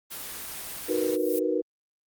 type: noise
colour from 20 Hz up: white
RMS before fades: -37 dBFS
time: 0.1-1.17 s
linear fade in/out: 20 ms
type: noise with exponential growth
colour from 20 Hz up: violet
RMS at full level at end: -31 dBFS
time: 0.83-1.39 s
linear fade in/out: 5 ms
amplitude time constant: 120 ms
type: chord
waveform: sine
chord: B major seventh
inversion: first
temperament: equal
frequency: 311.1 / 370 / 466.2 / 493.9 Hz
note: D#4 / F#4 / A#4 / B4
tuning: 0 / 0 / 0 / 0 cents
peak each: -29 dBFS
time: 0.88-1.62 s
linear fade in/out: 20 ms
effects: Opus 24 kbps